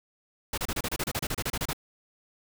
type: noise bursts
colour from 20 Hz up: pink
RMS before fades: -30 dBFS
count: 16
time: 0.53-1.732 s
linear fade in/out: 5 ms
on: 47 ms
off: 30 ms
effects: none